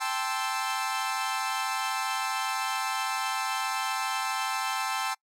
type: chord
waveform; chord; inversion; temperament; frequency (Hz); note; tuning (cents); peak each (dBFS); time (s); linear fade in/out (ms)
sawtooth; A minor seventh; third; equal with one note detuned; 784 / 876.4 / 1046.5 / 1318.5; G5 / A5 / C6 / E6; 0 / -7 / 0 / 0; -30; 0-5.15; 20
effects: noise-tail reverb RT60 0.1 s tail -25 dB re dry + low-pass 12000 Hz 12 dB/octave